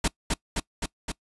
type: noise with echo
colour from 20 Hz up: pink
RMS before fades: -23 dBFS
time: 0.04-0.08 s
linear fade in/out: 5 ms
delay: 260 ms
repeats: 4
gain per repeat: -2 dB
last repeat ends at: 1.12 s
effects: noise-tail reverb RT60 0.1 s tail -23 dB re dry + resampled to 24000 Hz